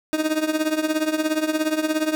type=tone with tremolo; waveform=30% pulse; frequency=311.1 Hz; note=D#4; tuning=in tune; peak=-14 dBFS; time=0.13-2.15 s; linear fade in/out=0 ms; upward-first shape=triangle; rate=17 Hz; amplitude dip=85%; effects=none